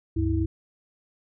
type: tone cluster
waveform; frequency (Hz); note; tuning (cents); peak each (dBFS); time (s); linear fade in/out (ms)
sine; 72.5 / 99.4 / 323.9; D2 / G2 / E4; -22 / +25 / -30; -26; 0.16-0.46; 10
effects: none